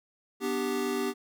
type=chord; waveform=square; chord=G major; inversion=first; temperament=equal with one note detuned; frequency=246.9 / 295.9 / 392 Hz; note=B3 / D4 / G4; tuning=0 / +13 / 0 cents; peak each=-34 / -36 / -31 dBFS; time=0.4-1.14 s; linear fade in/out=50 ms; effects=none